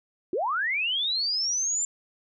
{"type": "linear sweep", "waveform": "sine", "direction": "up", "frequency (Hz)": [316.8, 7310], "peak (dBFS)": -24, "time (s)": [0.33, 1.85], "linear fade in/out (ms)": 2, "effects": []}